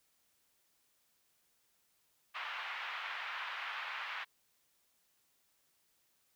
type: band-pass noise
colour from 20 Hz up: pink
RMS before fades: -42 dBFS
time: 2.34-4.25 s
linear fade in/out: 20 ms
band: 1000 to 3000 Hz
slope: 24 dB/octave
effects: white hiss -75 dBFS RMS until 6.35 s